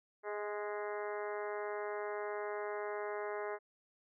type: harmonic tone with a mistuned harmonic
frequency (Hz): 207.7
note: G#3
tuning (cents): 0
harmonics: 2 / 3 / 4 / 5 / 6 / 7 / 8 / 9 / 10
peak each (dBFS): -40 / -44 / -46 / -48 / -50 / -51 / -52 / -53 / -54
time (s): 0.23-3.59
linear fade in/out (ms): 50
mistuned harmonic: 3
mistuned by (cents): +17
effects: none